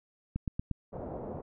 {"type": "click train", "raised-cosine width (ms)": 5, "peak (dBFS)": -20, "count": 4, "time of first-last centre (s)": [0.36, 0.713], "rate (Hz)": 8.5}
{"type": "low-pass noise", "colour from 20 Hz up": "white", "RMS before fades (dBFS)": -40, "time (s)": [0.92, 1.42], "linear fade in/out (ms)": 20, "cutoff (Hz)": 680, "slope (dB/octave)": 24}
{"effects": []}